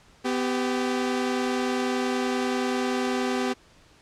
sawtooth tone pair together, 251.2 / 392 Hz, B3 / G4, +30 / 0 cents, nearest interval minor sixth, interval 770 cents, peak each -22 / -24 dBFS, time 0.24-3.54 s, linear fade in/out 20 ms, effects pink hiss -56 dBFS RMS until 4.01 s + low-pass 7000 Hz 12 dB/octave

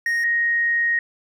triangle / sine tone pair in turn, 1864.7 / 1871.5 Hz, A#6 / A#6, 0 / +6 cents, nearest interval unison, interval 6 cents, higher second, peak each -17 dBFS, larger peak neither, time 0.06-0.24 / 0.24-0.99 s, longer second, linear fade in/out 2 ms, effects none

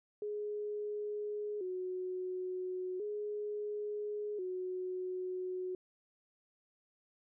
sine tone with vibrato, 392 Hz, G4, in tune, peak -36 dBFS, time 0.22-5.75 s, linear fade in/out 2 ms, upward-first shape square, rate 0.36 Hz, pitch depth 110 cents each way, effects none

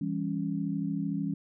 sine chord, C# diminished, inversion first, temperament just, 166.31 / 199.57 / 277.2 Hz, E3 / G3 / C#4, +16 / +31 / 0 cents, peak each -33 dBFS, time 0.01-1.34 s, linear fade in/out 5 ms, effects none

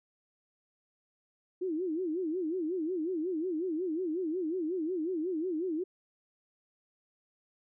sine tone with vibrato, 340 Hz, F4, 46 cents flat, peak -30 dBFS, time 1.61-5.84 s, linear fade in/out 10 ms, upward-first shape sine, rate 5.5 Hz, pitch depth 190 cents each way, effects none

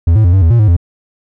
triangle tone with pitch steps, 83.8 / 109.1 / 87.2 / 95.6 / 82 / 117.8 / 106.6 / 85.8 Hz, E2 / A2 / F2 / G2 / E2 / A#2 / G#2 / F2, +29 / -14 / -2 / -43 / -9 / +19 / +46 / -30 cents, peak -3 dBFS, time 0.07-0.766 s, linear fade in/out 5 ms, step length 87 ms, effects none

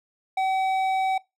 sine tone with hard clipping, 762 Hz, G5, 49 cents flat, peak -23 dBFS, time 0.37-1.18 s, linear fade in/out 5 ms, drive 8 dB, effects noise-tail reverb RT60 0.2 s tail -21 dB re dry

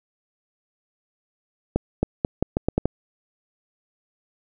accelerating click train, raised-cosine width 2 ms, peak -6 dBFS, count 8, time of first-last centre 1.76-2.856 s, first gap 270 ms, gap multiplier 0.81, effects none

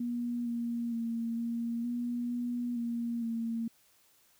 sine tone with pitch steps, 239.9 / 235.5 / 230.5 / 233.4 / 240.8 / 242.1 / 234.9 / 229.2 Hz, A#3 / A#3 / A#3 / A#3 / B3 / B3 / A#3 / A#3, +50 / +18 / -19 / +2 / -44 / -34 / +13 / -29 cents, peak -31 dBFS, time 0-3.68 s, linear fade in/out 5 ms, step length 460 ms, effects white hiss -66 dBFS RMS until 4.39 s

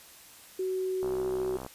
sine tone, 374.2 Hz, F#4, 20 cents sharp, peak -28 dBFS, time 0.59-1.57 s, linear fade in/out 5 ms
click train, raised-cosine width 1 ms, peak -25 dBFS, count 42, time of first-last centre 1.03-1.664 s, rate 64.7 Hz
effects white hiss -52 dBFS RMS until 1.74 s + resampled to 32000 Hz

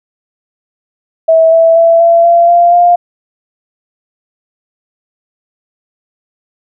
sine tone with pitch steps, 650 / 658.3 / 666.7 / 675.3 / 683.9 / 692.6 / 701.5 Hz, E5 / E5 / E5 / E5 / F5 / F5 / F5, -24 / -3 / +19 / +42 / -36 / -15 / +8 cents, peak -3 dBFS, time 1.28-2.96 s, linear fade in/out 10 ms, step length 240 ms, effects none

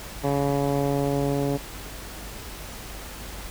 10% pulse tone with low-pass filter sweep, 140.9 Hz, C#3, 29 cents sharp, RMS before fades -24 dBFS, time 0.23-1.58 s, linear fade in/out 20 ms, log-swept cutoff 940 to 490 Hz, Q 0.87, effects added 50 Hz sine -40 dBFS peak until 3.5 s + pink hiss -39 dBFS RMS until 3.5 s

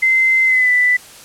sine tone with pitch glide, 2069 to 1985.9 Hz, C7 to B6, -20 to +9 cents, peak -10 dBFS, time 0.02-0.97 s, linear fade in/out 10 ms, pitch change -71 cents, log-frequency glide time 0.45-0.71 s, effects white hiss -39 dBFS RMS until 1.24 s + low-pass 11000 Hz 12 dB/octave

